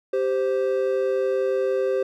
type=tone pair together; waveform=triangle; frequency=391 / 521.9 Hz; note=G4 / C5; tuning=-4 / -4 cents; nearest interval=perfect fourth; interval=500 cents; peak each=-21 dBFS; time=0.13-2.03 s; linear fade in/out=5 ms; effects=none